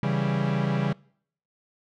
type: chord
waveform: 45% pulse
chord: C# diminished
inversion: none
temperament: equal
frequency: 138.59 / 164.81 / 196 Hz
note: C#3 / E3 / G3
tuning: 0 / 0 / 0 cents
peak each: -26 / -29 / -28 dBFS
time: 0.03-0.93 s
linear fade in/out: 2 ms
effects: noise-tail reverb RT60 0.6 s tail -24 dB re dry + low-pass 3000 Hz 12 dB/octave